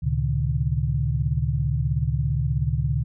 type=tone cluster; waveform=sine; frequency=70.6 / 114.8 / 133.2 / 150.1 Hz; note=C#2 / A#2 / C3 / D3; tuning=+32 / -26 / +31 / +38 cents; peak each=-26 dBFS; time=0.02-3.04 s; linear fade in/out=20 ms; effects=none